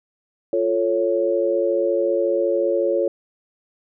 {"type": "chord", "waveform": "sine", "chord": "F augmented", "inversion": "none", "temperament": "equal", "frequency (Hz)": [349.2, 440, 554.4], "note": ["F4", "A4", "C#5"], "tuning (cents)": [0, 0, 0], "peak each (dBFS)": [-22, -23, -20], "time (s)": [0.53, 3.08], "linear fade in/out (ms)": 2, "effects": []}